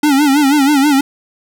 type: tone with vibrato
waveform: square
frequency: 284.1 Hz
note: C#4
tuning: 43 cents sharp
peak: -9 dBFS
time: 0.03-1.01 s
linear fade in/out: 5 ms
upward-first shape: sine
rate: 6.2 Hz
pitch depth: 110 cents each way
effects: none